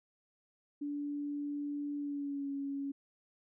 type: tone with pitch glide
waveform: sine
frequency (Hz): 289.5 to 278.5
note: D4 to C#4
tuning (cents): -25 to +8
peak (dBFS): -35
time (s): 0.81-2.92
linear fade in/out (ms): 10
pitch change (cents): -67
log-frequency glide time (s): 1.97-2.5
effects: none